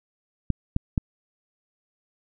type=clicks; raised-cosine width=5 ms; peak=-9 dBFS; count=3; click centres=0.503 / 0.764 / 0.978 s; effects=none